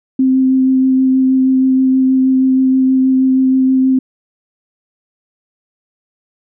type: tone with vibrato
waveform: sine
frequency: 261.6 Hz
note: C4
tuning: in tune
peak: -8 dBFS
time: 0.19-3.99 s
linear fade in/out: 5 ms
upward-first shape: sine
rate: 6.3 Hz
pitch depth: 10 cents each way
effects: none